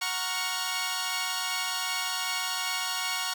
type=chord; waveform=10% pulse; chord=Gb major seventh; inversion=none; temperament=equal with one note detuned; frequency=740 / 932.3 / 1108.7 / 1405 Hz; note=Gb5 / Bb5 / Db6 / F6; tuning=0 / 0 / 0 / +10 cents; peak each=-27 / -27 / -24 / -27 dBFS; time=0.01-3.34 s; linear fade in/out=10 ms; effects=none